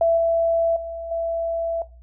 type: tone with level steps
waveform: sine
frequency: 666 Hz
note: E5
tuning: 18 cents sharp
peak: -14 / -16 / -28 / -21 dBFS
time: 0.01-1.82 s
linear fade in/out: 2 ms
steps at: 0.17 / 0.76 / 1.11 s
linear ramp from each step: 5 ms
effects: noise-tail reverb RT60 0.3 s tail -17 dB re dry + added 60 Hz sine -43 dBFS peak until 2.02 s